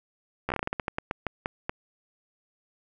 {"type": "slowing click train", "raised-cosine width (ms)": 0.5, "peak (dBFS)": -13, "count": 16, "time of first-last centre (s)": [0.49, 1.695], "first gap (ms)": 13, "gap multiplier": 1.23, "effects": []}